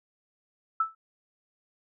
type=tone with exponential decay; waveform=sine; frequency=1316 Hz; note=E6; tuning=3 cents flat; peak=-19 dBFS; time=0.8-0.95 s; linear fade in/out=5 ms; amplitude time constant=31 ms; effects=none